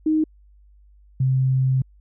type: tone pair in turn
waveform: sine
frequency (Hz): 311.9 / 131.14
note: D#4 / C3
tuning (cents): +4 / +4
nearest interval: octave + minor third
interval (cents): 1500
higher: first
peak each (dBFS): -16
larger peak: neither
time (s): 0.06-0.24 / 1.2-1.82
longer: second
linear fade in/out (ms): 5
effects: added 50 Hz sine -49 dBFS peak until 2 s